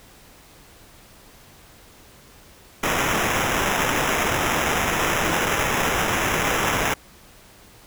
violet noise with sample-and-hold, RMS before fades -22 dBFS, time 2.83-6.94 s, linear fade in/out 5 ms, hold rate 4410 Hz, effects pink hiss -49 dBFS RMS until 7.86 s

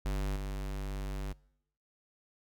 square tone with level steps, 49 Hz, G1, in tune, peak -31 / -35 dBFS, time 0.05-1.33 s, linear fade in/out 10 ms, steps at 0.36 s, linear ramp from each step 5 ms, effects noise-tail reverb RT60 0.8 s tail -24 dB re dry

